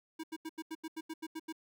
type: tone bursts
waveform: square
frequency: 320 Hz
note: D#4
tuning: 49 cents sharp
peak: -39 dBFS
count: 11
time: 0.19-1.526 s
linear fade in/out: 10 ms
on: 46 ms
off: 83 ms
effects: none